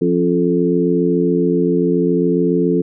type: harmonic tone with a mistuned harmonic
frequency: 87.31 Hz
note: F2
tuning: in tune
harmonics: 2 / 3 / 4 / 5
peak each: -18 / -18 / -18 / -18 dBFS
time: 0.01-2.82 s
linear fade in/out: 10 ms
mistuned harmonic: 3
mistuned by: +44 cents
effects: none